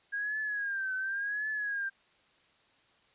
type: tone with vibrato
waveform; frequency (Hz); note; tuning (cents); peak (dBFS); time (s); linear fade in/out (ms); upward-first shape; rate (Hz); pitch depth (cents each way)
sine; 1623; G#6; -40; -31; 0.12-1.9; 20; triangle; 0.91; 120
effects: white hiss -66 dBFS RMS until 3.14 s + resampled to 8000 Hz